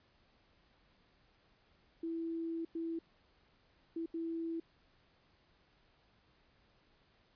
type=tone bursts at uneven times; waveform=sine; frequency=330 Hz; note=E4; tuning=2 cents sharp; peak=-36 dBFS; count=4; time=2.03-2.65 / 2.75-2.99 / 3.96-4.06 / 4.14-4.6 s; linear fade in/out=5 ms; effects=pink hiss -70 dBFS RMS until 7.35 s + resampled to 11025 Hz